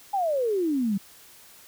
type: exponential sweep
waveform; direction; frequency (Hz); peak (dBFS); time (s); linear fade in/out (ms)
sine; down; 830.6 to 188.1; -22; 0.13-0.98; 10
effects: white hiss -51 dBFS RMS until 1.67 s